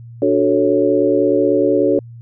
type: chord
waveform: sine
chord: D major seventh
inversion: none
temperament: equal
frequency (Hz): 293.7 / 370 / 440 / 554.4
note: D4 / F#4 / A4 / C#5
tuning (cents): 0 / 0 / 0 / 0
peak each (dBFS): -17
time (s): 0.22-1.99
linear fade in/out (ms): 2
effects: added 117 Hz sine -33 dBFS peak until 2.21 s